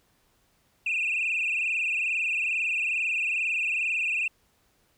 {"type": "tone with frequency modulation", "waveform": "sine", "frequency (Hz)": 2572, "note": "E7", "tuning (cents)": -43, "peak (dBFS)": -23, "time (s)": [0.86, 4.28], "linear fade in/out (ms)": 5, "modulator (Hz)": 22.3, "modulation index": 7.2, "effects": ["tanh soft clip ceiling -21 dBFS", "pink hiss -67 dBFS RMS until 4.97 s"]}